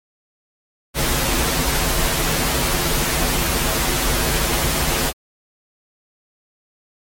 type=noise with comb filter; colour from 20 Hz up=pink; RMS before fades=-19 dBFS; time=0.94-5.13 s; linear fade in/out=50 ms; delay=10 ms; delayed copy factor=-1; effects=MP3 64 kbps